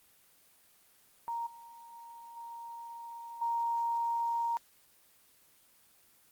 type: tone with level steps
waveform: sine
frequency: 932.3 Hz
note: A#5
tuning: in tune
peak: -33 / -49 / -47 / -42 / -29 dBFS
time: 1.28-4.57 s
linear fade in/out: 0 ms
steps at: 1.46 / 1.92 / 2.36 / 3.41 s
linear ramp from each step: 10 ms
effects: white hiss -64 dBFS RMS until 6.31 s + Opus 24 kbps